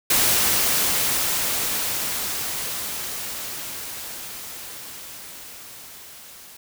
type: noise with level ramp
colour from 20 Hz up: white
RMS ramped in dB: -18 to -44 dBFS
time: 0.1-6.57 s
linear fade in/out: 5 ms
effects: none